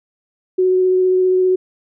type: tone with vibrato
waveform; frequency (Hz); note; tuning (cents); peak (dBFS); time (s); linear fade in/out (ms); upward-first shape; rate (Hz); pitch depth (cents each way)
sine; 370; F#4; 0; -11; 0.58-1.56; 10; sine; 15; 10
effects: none